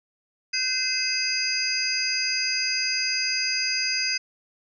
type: tone cluster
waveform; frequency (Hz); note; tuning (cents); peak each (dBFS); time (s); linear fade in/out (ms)
sine; 1534 / 2059 / 2580 / 4887 / 6230; G6 / C7 / E7 / D#8 / G8; -38 / -28 / -38 / -32 / -12; -34 / -33 / -29 / -25 / -33; 0.53-4.18; 10
effects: none